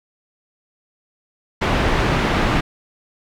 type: low-pass noise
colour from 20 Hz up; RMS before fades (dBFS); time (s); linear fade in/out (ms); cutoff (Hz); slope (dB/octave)
pink; -18; 1.61-2.61; 10; 2600; 12
effects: none